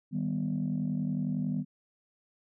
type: chord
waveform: sine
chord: Eb augmented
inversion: none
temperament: equal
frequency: 155.56 / 196 / 246.9 Hz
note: Eb3 / G3 / B3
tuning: 0 / 0 / 0 cents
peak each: -32 dBFS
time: 0.11-1.65 s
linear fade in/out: 50 ms
effects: tanh soft clip ceiling -22 dBFS